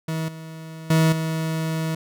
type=tone with level steps; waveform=40% pulse; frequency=160.4 Hz; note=E3; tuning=47 cents flat; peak=-23 / -34 / -14 / -22 dBFS; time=0.08-1.95 s; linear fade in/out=5 ms; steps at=0.28 / 0.9 / 1.12 s; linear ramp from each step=5 ms; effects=none